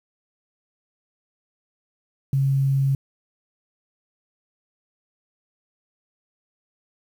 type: tone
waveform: sine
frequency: 136.4 Hz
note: C#3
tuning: 28 cents flat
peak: -17 dBFS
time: 2.33-2.95 s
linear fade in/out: 2 ms
effects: 8-bit